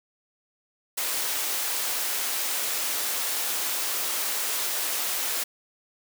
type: high-pass noise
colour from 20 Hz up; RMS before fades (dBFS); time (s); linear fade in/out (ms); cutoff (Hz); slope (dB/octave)
white; -28; 0.97-5.44; 10; 390; 12
effects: none

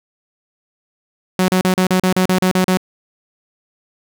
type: tone bursts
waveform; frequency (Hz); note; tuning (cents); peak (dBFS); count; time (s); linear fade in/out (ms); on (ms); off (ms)
sawtooth; 185; F#3; 0; -8; 11; 1.39-2.772; 2; 92; 37
effects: none

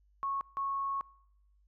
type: tone bursts at uneven times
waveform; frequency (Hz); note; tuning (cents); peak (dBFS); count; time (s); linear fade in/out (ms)
sine; 1100; C#6; -14; -31; 2; 0.23-0.41 / 0.57-1.01; 0
effects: noise-tail reverb RT60 0.8 s tail -25 dB re dry + added 50 Hz sine -64 dBFS peak until 1.67 s

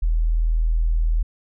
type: tone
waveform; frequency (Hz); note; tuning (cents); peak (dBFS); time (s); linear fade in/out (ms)
sine; 40.51; E1; -29; -16; 0.02-1.23; 10
effects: none

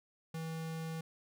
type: tone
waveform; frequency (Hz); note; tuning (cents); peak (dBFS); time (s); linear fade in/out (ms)
square; 161.9; E3; -31; -39; 0.34-1.01; 5
effects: none

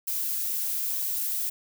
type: noise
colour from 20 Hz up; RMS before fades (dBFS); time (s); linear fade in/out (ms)
violet; -29; 0.07-1.5; 10
effects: none

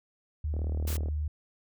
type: tone with pitch glide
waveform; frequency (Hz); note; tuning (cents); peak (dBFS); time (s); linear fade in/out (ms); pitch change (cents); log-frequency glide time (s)
sine; 75.8 to 75.36; D#2 to D2; -45 to +45; -28; 0.44-1.28; 5; -10; 0.99-1.04
type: click train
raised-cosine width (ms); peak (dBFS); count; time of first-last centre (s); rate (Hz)
2; -27; 22; 0.54-1.085; 38.5
type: noise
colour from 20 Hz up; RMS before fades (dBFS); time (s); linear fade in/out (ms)
white; -39; 0.87-0.97; 5
effects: none

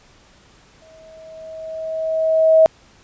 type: tone with exponential growth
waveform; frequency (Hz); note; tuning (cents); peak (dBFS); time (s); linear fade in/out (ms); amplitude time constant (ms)
sine; 640; D#5; +49; -6; 0.82-2.66; 0; 400
effects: pink hiss -51 dBFS RMS until 3.03 s + resampled to 16000 Hz

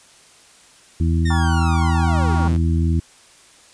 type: harmonic tone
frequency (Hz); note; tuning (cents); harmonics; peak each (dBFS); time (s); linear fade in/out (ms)
82.41; E2; 0; 1 / 2 / 3 / 4; -16 / -22 / -26 / -28; 1-3; 5
type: linear sweep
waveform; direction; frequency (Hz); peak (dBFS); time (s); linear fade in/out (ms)
sawtooth; down; 1864.7 to 49; -24; 1.25-2.58; 10
type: chord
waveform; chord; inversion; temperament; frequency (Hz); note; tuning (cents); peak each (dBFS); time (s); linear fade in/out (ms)
sine; G half-diminished seventh; none; just; 784 / 940.8 / 1128.9 / 1411.2; G5 / Bb5 / Db6 / F6; 0 / +16 / +31 / +18; -26 / -28 / -30 / -30; 1.3-2.48; 5
effects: white hiss -49 dBFS RMS until 3.73 s + resampled to 22050 Hz

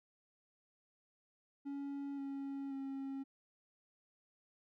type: tone with pitch steps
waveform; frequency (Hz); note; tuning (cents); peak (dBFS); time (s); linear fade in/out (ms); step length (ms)
triangle; 280.4 / 275.9 / 271.5; C#4 / C#4 / C#4; +20 / -8 / -36; -38; 1.65-3.24; 20; 530
effects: none

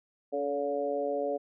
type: harmonic tone with a mistuned harmonic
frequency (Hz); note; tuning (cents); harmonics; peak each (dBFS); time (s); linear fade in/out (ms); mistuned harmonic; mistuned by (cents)
142.1; C#3; +43; 2 / 3 / 4 / 5; -38 / -33 / -31 / -37; 0.32-1.38; 20; 3; +27
effects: none

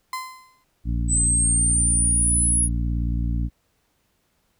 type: tone with exponential decay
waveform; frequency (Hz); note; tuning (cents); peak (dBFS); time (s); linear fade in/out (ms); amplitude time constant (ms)
35% pulse; 1031; C6; -26; -23; 0.13-0.64; 2; 110
type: harmonic tone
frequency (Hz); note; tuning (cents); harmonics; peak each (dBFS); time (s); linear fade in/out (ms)
58.27; A#1; 0; 1 / 2 / 3 / 4 / 5; -22 / -28 / -32 / -34 / -36; 0.84-3.5; 50
type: linear sweep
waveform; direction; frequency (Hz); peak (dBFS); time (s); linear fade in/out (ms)
sine; up; 7950 to 10470; -18; 1.08-2.69; 50
effects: pink hiss -68 dBFS RMS until 4.59 s

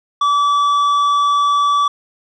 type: tone with tanh clipping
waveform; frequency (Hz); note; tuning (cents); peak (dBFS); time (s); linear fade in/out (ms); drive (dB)
sine; 1152; D6; -34; -13; 0.21-1.88; 5; 8
effects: none

